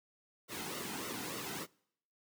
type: noise with flanger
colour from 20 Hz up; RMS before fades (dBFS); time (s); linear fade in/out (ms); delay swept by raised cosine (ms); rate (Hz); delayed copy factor
pink; -41; 0.48-1.67; 50; 1.2 to 1.79; 3.4; -0.6
effects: noise-tail reverb RT60 0.7 s tail -25 dB re dry + high-pass 150 Hz 12 dB/octave